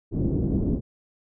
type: low-pass noise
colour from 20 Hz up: white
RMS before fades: -24 dBFS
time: 0.11-0.81 s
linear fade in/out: 50 ms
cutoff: 310 Hz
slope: 24 dB/octave
effects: none